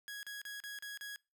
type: tone bursts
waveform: sawtooth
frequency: 1661.2 Hz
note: G#6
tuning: in tune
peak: -39 dBFS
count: 6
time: 0.08-1.16 s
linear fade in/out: 0 ms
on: 150 ms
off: 36 ms
effects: noise-tail reverb RT60 0.3 s tail -25 dB re dry